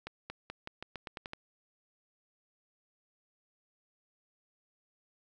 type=accelerating click train; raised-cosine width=0.3 ms; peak=-24 dBFS; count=10; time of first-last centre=0.07-1.334 s; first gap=230 ms; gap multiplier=0.87; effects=none